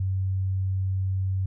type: tone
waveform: sine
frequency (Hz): 95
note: F#2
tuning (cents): +46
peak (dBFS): -23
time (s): 0-1.46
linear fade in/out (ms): 5
effects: none